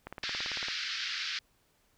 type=click train; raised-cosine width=0.5 ms; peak=-25 dBFS; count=12; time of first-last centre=0.07-0.685 s; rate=17.9 Hz
type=band-pass noise; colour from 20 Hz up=white; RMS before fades=-36 dBFS; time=0.23-1.39 s; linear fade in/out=2 ms; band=1400 to 5200 Hz; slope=48 dB/octave
effects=pink hiss -70 dBFS RMS until 1.97 s